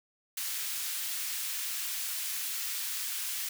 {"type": "high-pass noise", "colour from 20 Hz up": "white", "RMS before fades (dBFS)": -35, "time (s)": [0.37, 3.49], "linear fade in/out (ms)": 5, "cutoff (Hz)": 1700, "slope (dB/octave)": 12, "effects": []}